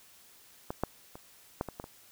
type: clicks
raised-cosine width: 1 ms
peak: -20 / -14 / -30 / -16 / -24 / -24 / -28 dBFS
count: 7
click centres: 0.705 / 0.836 / 1.155 / 1.611 / 1.687 / 1.799 / 1.841 s
effects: white hiss -58 dBFS RMS until 2.11 s